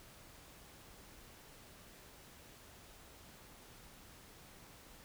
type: silence
effects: pink hiss -58 dBFS RMS until 5.04 s